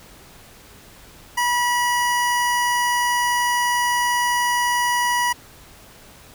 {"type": "tone", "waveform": "25% pulse", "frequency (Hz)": 971, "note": "B5", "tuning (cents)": -30, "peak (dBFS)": -14, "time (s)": [1.37, 5.33], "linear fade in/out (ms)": 10, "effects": ["pink hiss -46 dBFS RMS until 6.34 s"]}